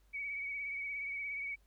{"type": "tone with vibrato", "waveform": "sine", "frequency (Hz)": 2257, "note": "C#7", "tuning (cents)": 31, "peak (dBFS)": -37, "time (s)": [0.13, 1.56], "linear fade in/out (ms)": 20, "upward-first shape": "triangle", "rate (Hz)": 17, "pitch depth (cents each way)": 46, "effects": ["added 50 Hz sine -65 dBFS peak until 1.66 s", "pink hiss -75 dBFS RMS until 1.66 s"]}